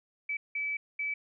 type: tone bursts at uneven times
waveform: sine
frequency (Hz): 2300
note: D7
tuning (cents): -37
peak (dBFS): -30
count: 3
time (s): 0.29-0.37 / 0.55-0.77 / 0.99-1.14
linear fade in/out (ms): 5
effects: none